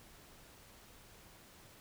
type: silence
effects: pink hiss -59 dBFS RMS until 1.8 s